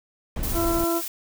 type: noise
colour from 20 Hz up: brown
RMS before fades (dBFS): -28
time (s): 0.36-0.84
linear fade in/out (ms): 2
type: noise with tremolo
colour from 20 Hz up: blue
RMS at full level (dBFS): -30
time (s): 0.43-1.08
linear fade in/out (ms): 2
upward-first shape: triangle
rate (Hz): 17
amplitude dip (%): 25
type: harmonic tone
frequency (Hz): 336.7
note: E4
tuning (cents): +37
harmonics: 1 / 2 / 3 / 4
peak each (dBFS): -23 / -28 / -33 / -32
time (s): 0.53-1.02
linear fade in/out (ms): 50
effects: none